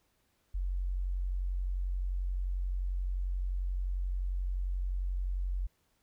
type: tone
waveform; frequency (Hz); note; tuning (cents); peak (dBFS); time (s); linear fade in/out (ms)
sine; 45.7; F#1; -21; -30; 0.54-5.67; 10
effects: pink hiss -74 dBFS RMS until 6.02 s